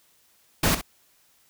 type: noise with echo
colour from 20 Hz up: pink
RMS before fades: -21 dBFS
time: 0.63-0.75 s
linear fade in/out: 5 ms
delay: 64 ms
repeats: 1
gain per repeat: -11 dB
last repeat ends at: 0.814 s
effects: white hiss -62 dBFS RMS until 1.49 s